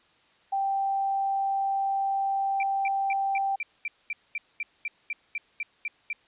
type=tone; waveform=sine; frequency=784 Hz; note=G5; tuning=in tune; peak=-24 dBFS; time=0.52-3.56 s; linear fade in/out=10 ms
type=tone bursts; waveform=sine; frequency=2349 Hz; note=D7; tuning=in tune; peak=-28 dBFS; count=15; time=2.6-6.13 s; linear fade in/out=2 ms; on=30 ms; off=220 ms
effects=white hiss -62 dBFS RMS until 6.27 s + resampled to 8000 Hz